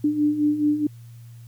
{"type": "beating tone pair", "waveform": "sine", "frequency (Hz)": [293.7, 298.4], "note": ["D4", "D4"], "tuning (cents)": [0, 28], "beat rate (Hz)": 4.7, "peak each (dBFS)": [-25, -19], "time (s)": [0.04, 0.87], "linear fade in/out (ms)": 5, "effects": ["added 117 Hz sine -40 dBFS peak until 1.47 s", "white hiss -59 dBFS RMS until 1.47 s"]}